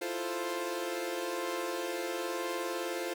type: chord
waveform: sawtooth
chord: F major seventh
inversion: third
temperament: equal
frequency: 329.6 / 349.2 / 440 / 523.3 Hz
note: E4 / F4 / A4 / C5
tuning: 0 / 0 / 0 / 0 cents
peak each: -39 / -33 / -37 / -34 dBFS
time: 0.01-3.14 s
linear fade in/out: 10 ms
effects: none